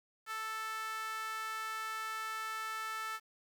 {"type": "tone with high-pass filter", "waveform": "sawtooth", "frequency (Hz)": 440, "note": "A4", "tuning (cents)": 0, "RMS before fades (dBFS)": -40, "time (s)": [0.26, 3.2], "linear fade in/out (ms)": 50, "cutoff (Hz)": 1400, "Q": 3.7, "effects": ["10-bit"]}